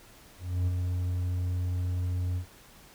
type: tone with ADSR envelope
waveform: triangle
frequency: 90 Hz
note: F#2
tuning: 47 cents flat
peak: -21 dBFS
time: 0.38-2.46 s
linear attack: 290 ms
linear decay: 26 ms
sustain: -4 dB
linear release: 96 ms
effects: pink hiss -54 dBFS RMS until 2.94 s